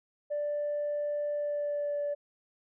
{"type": "tone with pitch glide", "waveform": "sine", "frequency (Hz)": [587.3, 580.2], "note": ["D5", "D5"], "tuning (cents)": [0, -21], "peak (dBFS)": -28, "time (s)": [0.3, 2.15], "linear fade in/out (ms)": 20, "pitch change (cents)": -21, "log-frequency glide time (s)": [1.33, 2.01], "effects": ["tanh soft clip ceiling -26 dBFS"]}